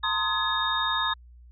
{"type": "tone cluster", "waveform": "sine", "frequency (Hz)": [913, 1045, 1255, 1695, 3698], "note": ["A#5", "C6", "D#6", "G#6", "A#7"], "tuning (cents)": [-36, -2, 15, 35, -15], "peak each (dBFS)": [-32, -31, -30, -30, -28], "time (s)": [0.03, 1.14], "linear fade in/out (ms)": 10, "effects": ["added 60 Hz sine -47 dBFS peak until 1.51 s"]}